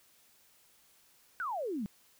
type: exponential sweep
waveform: sine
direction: down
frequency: 1563 to 187.9 Hz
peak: -33 dBFS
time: 1.4-1.86 s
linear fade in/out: 0 ms
effects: white hiss -65 dBFS RMS until 2.19 s